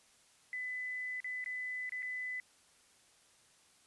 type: tone with dropouts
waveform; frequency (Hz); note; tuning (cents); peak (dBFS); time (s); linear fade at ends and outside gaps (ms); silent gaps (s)
sine; 2004; B6; +25; -37; 0.53-2.4; 1; 1.203-1.244 / 1.442-1.46 / 1.894-1.921 / 2.023-2.028
effects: white hiss -66 dBFS RMS until 3.86 s + resampled to 24000 Hz